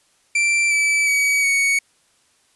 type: tone with pitch steps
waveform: 45% pulse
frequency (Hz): 2349 / 2309 / 2269 / 2230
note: D7 / D7 / C#7 / C#7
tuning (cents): 0 / -30 / +40 / +10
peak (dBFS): -15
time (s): 0.35-1.79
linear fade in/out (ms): 5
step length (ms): 360
effects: white hiss -60 dBFS RMS until 2.55 s + resampled to 24000 Hz